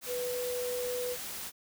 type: tone in noise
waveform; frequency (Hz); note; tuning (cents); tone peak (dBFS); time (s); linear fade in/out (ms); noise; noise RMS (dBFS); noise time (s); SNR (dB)
sine; 493.9; B4; 0; -32; 0.06-1.17; 50; white; -40; 0.01-1.52; +5
effects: none